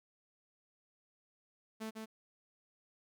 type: tone with echo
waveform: sawtooth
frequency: 220 Hz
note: A3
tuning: in tune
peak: -36 dBFS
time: 1.8-1.91 s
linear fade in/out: 20 ms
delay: 150 ms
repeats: 1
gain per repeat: -3 dB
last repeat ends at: 2.06 s
effects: none